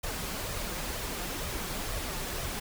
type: noise with flanger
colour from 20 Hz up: pink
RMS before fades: -35 dBFS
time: 0.03-2.6 s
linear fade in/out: 10 ms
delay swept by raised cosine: 1.6 to 5.7 ms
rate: 2.1 Hz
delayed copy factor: +0.5
effects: none